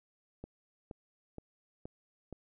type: click train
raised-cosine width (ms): 2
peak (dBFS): -30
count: 5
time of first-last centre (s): 0.44-2.327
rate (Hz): 2.12
effects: none